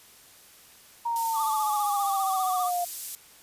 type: exponential sweep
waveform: sine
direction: down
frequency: 942 to 698.5 Hz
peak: -25 dBFS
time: 1.05-2.85 s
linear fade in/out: 10 ms
type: high-pass noise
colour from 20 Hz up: pink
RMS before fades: -36 dBFS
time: 1.16-3.15 s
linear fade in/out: 0 ms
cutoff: 8000 Hz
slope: 12 dB/octave
type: tone with vibrato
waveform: triangle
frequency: 1176 Hz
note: D6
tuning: 2 cents sharp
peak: -27 dBFS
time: 1.33-2.71 s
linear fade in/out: 50 ms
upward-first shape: sine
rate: 15 Hz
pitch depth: 79 cents each way
effects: white hiss -53 dBFS RMS until 3.42 s + resampled to 32000 Hz